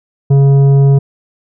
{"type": "tone with tanh clipping", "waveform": "sine", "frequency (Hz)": 138.59, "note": "C#3", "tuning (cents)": 0, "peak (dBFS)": -6, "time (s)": [0.3, 0.99], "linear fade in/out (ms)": 10, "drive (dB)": 9, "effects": []}